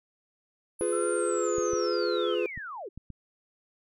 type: linear sweep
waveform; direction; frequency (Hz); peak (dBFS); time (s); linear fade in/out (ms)
sine; down; 10548 to 329.6; -36; 0.79-2.89; 10
type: chord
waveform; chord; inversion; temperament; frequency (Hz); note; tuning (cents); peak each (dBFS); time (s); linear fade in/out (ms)
triangle; F diminished; none; just; 349.2 / 419.1 / 502.9; F4 / Ab4 / Cb5; 0 / +16 / +31; -28; 0.81-2.46; 0
type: tone with vibrato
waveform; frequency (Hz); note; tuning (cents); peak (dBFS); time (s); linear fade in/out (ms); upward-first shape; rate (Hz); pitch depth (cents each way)
sine; 1318.5; E6; 0; -35; 0.92-2.35; 10; sine; 1.1; 89
type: clicks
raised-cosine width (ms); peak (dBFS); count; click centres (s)
5; -29; 5; 1.583 / 1.734 / 2.576 / 2.976 / 3.103
effects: none